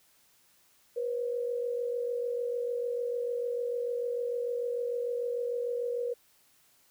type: tone pair together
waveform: sine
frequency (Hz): 480.8 / 527.5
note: B4 / C5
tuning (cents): -46 / +14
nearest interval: major second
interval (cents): 160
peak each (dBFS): -30 / -38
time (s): 0.96-6.14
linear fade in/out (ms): 10
effects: white hiss -65 dBFS RMS until 6.9 s